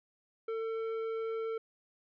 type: tone with tanh clipping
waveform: triangle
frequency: 448.8 Hz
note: A4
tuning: 34 cents sharp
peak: -35 dBFS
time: 0.48-1.58 s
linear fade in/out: 5 ms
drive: 14 dB
effects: none